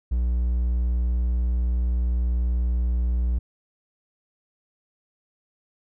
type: tone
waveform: triangle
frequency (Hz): 60.3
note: B1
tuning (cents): -41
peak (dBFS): -18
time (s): 0.11-3.39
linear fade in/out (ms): 10
effects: none